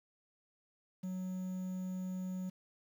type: tone with quantisation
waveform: triangle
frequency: 185 Hz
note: F#3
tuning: in tune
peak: -35 dBFS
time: 1.03-2.5 s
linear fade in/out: 10 ms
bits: 10
effects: none